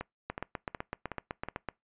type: two click trains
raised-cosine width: 0.5 ms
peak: -21 / -19 dBFS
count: 5 / 12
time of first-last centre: 0.01-1.486 / 0.3-1.687 s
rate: 2.71 / 7.93 Hz
effects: noise-tail reverb RT60 0.2 s tail -24 dB re dry + resampled to 8000 Hz